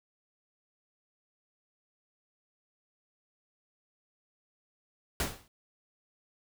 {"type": "noise with exponential decay", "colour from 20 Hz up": "pink", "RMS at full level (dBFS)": -27, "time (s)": [5.2, 5.48], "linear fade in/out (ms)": 2, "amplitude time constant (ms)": 59, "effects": []}